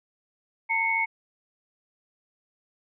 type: tone cluster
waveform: sine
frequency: 906 / 2114 / 2207 Hz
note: A#5 / C7 / C#7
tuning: -50 / +17 / -8 cents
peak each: -28 / -32 / -24 dBFS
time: 0.69-1.06 s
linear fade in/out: 20 ms
effects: none